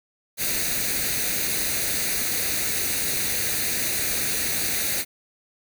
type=noise with comb filter; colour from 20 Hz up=white; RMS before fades=-25 dBFS; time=0.37-5.05 s; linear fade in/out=50 ms; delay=0.47 ms; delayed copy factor=+0.65; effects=none